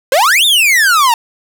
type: exponential two-way sweep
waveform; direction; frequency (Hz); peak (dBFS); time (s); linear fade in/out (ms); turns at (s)
45% pulse; up then down; 493.9 to 3729 to 893; -7; 0.12-1.14; 2; 0.45
effects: none